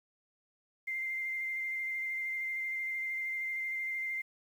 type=tone with vibrato; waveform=sine; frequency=2093 Hz; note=C7; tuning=in tune; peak=-33 dBFS; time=0.87-4.22 s; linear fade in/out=10 ms; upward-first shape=square; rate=13 Hz; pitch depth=11 cents each way; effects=10-bit